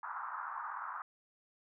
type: band-pass noise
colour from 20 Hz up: white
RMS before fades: -42 dBFS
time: 0.03-1.02 s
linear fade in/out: 2 ms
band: 880 to 1400 Hz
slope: 48 dB/octave
effects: none